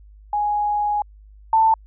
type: tone pair in turn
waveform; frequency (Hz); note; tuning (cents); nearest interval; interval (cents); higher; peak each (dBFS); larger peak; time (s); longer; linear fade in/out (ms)
sine; 831 / 889; G#5 / A5; +1 / +18; minor second; 117; second; -18 / -12; second; 0.33-1.02 / 1.53-1.74; first; 2
effects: added 51 Hz sine -43 dBFS peak until 1.86 s